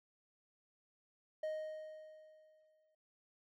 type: tone with exponential decay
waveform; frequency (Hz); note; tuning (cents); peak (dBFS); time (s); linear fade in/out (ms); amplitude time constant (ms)
triangle; 622.3; D#5; 0; -34; 1.43-2.95; 5; 330
effects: none